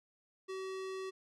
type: tone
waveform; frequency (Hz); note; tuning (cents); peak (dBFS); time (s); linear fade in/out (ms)
square; 380; F#4; +46; -40; 0.48-1.11; 20
effects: low-pass 7000 Hz 12 dB/octave